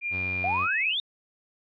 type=tone with pitch glide; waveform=sine; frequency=2400 to 2572 Hz; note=D7 to E7; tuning=+37 to -43 cents; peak=-27 dBFS; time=0.01-0.95 s; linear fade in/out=50 ms; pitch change=+120 cents; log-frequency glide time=0.46-0.72 s
type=tone; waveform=sawtooth; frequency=92.5 Hz; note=F#2; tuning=in tune; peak=-31 dBFS; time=0.1-0.68 s; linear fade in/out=50 ms
type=exponential sweep; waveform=sine; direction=up; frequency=680 to 3729 Hz; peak=-25 dBFS; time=0.44-1 s; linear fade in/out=2 ms
effects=resampled to 11025 Hz